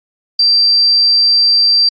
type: tone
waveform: sine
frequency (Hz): 4699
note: D8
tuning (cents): 0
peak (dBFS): -7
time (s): 0.39-1.89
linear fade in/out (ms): 5
effects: Opus 48 kbps